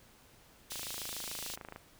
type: high-pass noise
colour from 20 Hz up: pink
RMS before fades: -42 dBFS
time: 0.7-1.56 s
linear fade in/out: 10 ms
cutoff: 2900 Hz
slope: 24 dB/octave
type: click train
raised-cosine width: 0.5 ms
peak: -29 dBFS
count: 29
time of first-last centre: 0.72-1.761 s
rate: 26.9 Hz
effects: pink hiss -61 dBFS RMS until 1.99 s